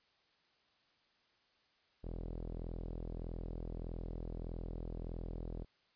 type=tone with low-pass filter; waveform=sawtooth; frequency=41.63 Hz; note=E1; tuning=18 cents sharp; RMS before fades=-43 dBFS; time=2.03-5.65 s; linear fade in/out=20 ms; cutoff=490 Hz; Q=1.5; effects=white hiss -73 dBFS RMS until 5.95 s + resampled to 11025 Hz